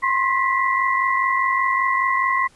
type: tone cluster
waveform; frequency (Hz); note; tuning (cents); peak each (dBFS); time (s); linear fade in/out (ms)
sine; 1024 / 1069 / 1955 / 2059; C6 / C6 / B6 / C7; -38 / +37 / -18 / -28; -28 / -19 / -22 / -28; 0.02-2.48; 20
effects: pink hiss -54 dBFS RMS until 2.55 s + resampled to 24000 Hz